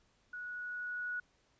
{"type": "tone with level ramp", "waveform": "sine", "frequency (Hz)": 1464, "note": "F#6", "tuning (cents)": -19, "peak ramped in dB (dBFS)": [-41, -35], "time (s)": [0.33, 1.2], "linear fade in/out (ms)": 5, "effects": ["pink hiss -72 dBFS RMS until 1.59 s", "resampled to 16000 Hz"]}